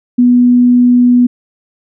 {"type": "tone", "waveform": "sine", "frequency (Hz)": 245.4, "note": "B3", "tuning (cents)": -11, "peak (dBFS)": -4, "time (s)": [0.18, 1.27], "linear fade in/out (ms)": 10, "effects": []}